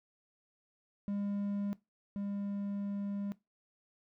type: tone pair in turn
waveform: triangle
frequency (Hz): 202 / 201.1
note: G#3 / G3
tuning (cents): -48 / +44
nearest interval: unison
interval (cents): 8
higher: first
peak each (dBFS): -31 / -33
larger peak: first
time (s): 1.08-1.73 / 2.16-3.32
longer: second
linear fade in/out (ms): 0
effects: noise-tail reverb RT60 0.2 s tail -19 dB re dry